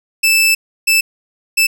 sawtooth tone bursts at uneven times, 2637 Hz, E7, in tune, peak -6 dBFS, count 3, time 0.23-0.55 / 0.87-1.01 / 1.57-1.67 s, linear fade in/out 10 ms, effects none

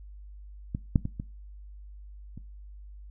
clicks, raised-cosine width 5 ms, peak -18 / -8 / -18 / -21 / -28 dBFS, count 5, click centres 0.749 / 0.958 / 1.054 / 1.199 / 2.376 s, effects noise-tail reverb RT60 0.3 s tail -20 dB re dry + added 50 Hz sine -43 dBFS peak until 3.1 s

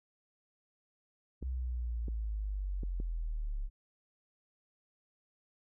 sine linear sweep, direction down, 65.1 to 33.79 Hz, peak -33 dBFS, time 1.41-3.7 s, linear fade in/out 50 ms
clicks, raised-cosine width 3 ms, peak -30 dBFS, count 4, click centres 1.427 / 2.083 / 2.834 / 3.001 s
effects none

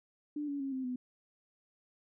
sine tone with pitch steps, 295.5 / 283.6 / 272.2 / 261.3 / 250.8 Hz, D4 / C#4 / C#4 / C4 / B3, +11 / +40 / -31 / -2 / +27 cents, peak -34 dBFS, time 0.36-0.96 s, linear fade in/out 5 ms, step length 120 ms, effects none

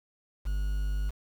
triangle tone with quantisation, 50.1 Hz, G1, 38 cents sharp, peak -25 dBFS, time 0.45-1.11 s, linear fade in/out 20 ms, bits 8, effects none

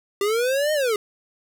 square linear two-way sweep, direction up then down, 392 to 622.3 to 403.3 Hz, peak -20 dBFS, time 0.21-0.96 s, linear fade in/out 2 ms, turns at 0.73 s, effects none

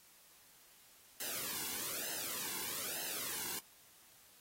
white noise with flanger, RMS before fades -41 dBFS, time 1.2-3.59 s, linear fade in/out 2 ms, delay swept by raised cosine 0.86 to 1.62 ms, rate 1.1 Hz, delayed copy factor -0.85, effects white hiss -63 dBFS RMS until 4.4 s + AAC 48 kbps

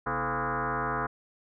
sine tone with frequency modulation, 134.2 Hz, C3, 44 cents sharp, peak -27 dBFS, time 0.06-1.07 s, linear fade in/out 10 ms, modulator 189 Hz, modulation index 7.6, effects none

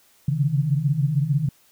sine tone cluster, 135.4 / 142 / 157.6 Hz, C#3 / C#3 / D#3, -40 / +42 / +23 cents, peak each -23 dBFS, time 0.28-1.49 s, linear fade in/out 5 ms, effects white hiss -58 dBFS RMS until 1.71 s

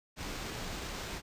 pink noise with sample-and-hold, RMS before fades -40 dBFS, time 0.16-1.22 s, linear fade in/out 50 ms, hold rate 11025 Hz, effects resampled to 32000 Hz

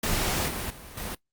pink noise with level steps, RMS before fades -27 / -32 / -44 / -34 dBFS, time 0.03-1.15 s, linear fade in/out 5 ms, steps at 0.48 / 0.7 / 0.97 s, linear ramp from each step 5 ms, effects noise-tail reverb RT60 0.1 s tail -18 dB re dry + Opus 48 kbps

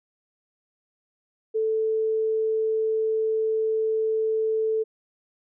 sine tone, 440 Hz, A4, in tune, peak -21 dBFS, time 1.54-4.84 s, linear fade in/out 20 ms, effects none

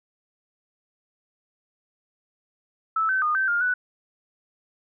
sine tone with pitch steps, 1311 / 1533 / 1224 / 1549 / 1410 / 1485 Hz, E6 / G6 / D#6 / G6 / F6 / F#6, -10 / -39 / -29 / -21 / +16 / +6 cents, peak -20 dBFS, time 2.96-3.74 s, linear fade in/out 5 ms, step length 130 ms, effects none

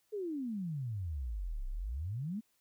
sine exponential two-way sweep, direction down then up, 440 to 30.42 to 232.1 Hz, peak -35 dBFS, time 0.12-2.41 s, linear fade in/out 20 ms, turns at 1.67 s, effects white hiss -75 dBFS RMS until 2.6 s

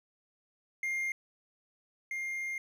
triangle tone pair in turn, 2116 / 2116 Hz, C7 / C7, +19 / +19 cents, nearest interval unison, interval 0 cents, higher neither, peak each -29 / -32 dBFS, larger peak first, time 0.83-1.12 / 2.11-2.58 s, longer second, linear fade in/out 2 ms, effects none

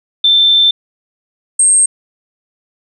sine tone pair in turn, 3554 / 8453 Hz, A7 / C9, +17 / +17 cents, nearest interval octave + minor third, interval 1500 cents, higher second, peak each -6 dBFS, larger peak neither, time 0.24-0.71 / 1.59-1.86 s, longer first, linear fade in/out 5 ms, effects none

